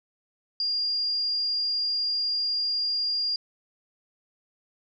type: tone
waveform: sine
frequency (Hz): 4812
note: D8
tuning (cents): +41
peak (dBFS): -24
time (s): 0.6-3.36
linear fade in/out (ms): 2
effects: none